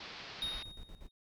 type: low-pass noise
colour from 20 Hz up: white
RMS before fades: -48 dBFS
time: 0-0.63 s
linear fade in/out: 5 ms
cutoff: 4900 Hz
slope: 48 dB/octave
type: noise with tremolo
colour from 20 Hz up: brown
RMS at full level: -48 dBFS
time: 0.42-1.09 s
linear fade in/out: 10 ms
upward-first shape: square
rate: 8.5 Hz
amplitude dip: 75%
type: tone with exponential decay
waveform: triangle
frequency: 3729 Hz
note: A#7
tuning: in tune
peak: -31 dBFS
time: 0.42-1.11 s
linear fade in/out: 1 ms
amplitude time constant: 150 ms
effects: none